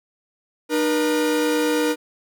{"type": "tone pair together", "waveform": "45% pulse", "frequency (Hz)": [303.6, 480], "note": ["D#4", "B4"], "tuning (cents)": [-42, -49], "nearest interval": "minor sixth", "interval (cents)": 793, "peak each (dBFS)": -21, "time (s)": [0.69, 1.96], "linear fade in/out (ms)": 50, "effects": []}